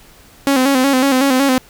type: tone with vibrato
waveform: sawtooth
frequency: 266.9 Hz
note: C4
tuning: 35 cents sharp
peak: -7 dBFS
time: 0.47-1.58 s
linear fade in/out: 0 ms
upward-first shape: square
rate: 5.4 Hz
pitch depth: 66 cents each way
effects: pink hiss -45 dBFS RMS until 1.69 s